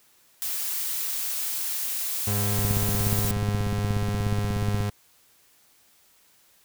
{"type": "noise", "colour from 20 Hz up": "blue", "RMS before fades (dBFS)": -29, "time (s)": [0.42, 3.31], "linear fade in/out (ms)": 0}
{"type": "tone", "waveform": "35% pulse", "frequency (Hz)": 102.7, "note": "G#2", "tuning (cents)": -19, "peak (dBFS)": -23, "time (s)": [2.27, 4.9], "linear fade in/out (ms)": 5}
{"type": "click train", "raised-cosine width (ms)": 5, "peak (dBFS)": -16, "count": 38, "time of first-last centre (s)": [2.59, 4.806], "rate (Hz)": 16.7}
{"effects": ["white hiss -60 dBFS RMS until 6.64 s"]}